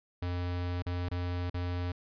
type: tone with dropouts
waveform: square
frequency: 88.7 Hz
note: F2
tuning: 27 cents sharp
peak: -32 dBFS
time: 0.22-1.92 s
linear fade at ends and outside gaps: 5 ms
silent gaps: 0.823-0.863 / 1.088-1.113 / 1.499-1.542 s
effects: resampled to 11025 Hz